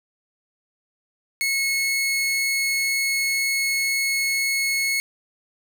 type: tone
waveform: sawtooth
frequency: 2186 Hz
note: C#7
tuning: 25 cents flat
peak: -17 dBFS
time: 1.41-5 s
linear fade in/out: 0 ms
effects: none